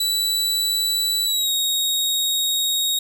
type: tone with pitch glide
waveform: sawtooth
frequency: 3951 to 3762 Hz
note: B7 to A#7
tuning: 0 to +15 cents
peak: -16 dBFS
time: 0-2.99 s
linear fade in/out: 5 ms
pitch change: -85 cents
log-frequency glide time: 1.25-1.51 s
effects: none